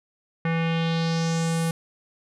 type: tone with low-pass filter sweep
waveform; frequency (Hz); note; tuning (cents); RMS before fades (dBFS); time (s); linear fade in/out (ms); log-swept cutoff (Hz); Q
square; 164.81; E3; 0; -24; 0.45-1.71; 2; 2000 to 11000; 2.6
effects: none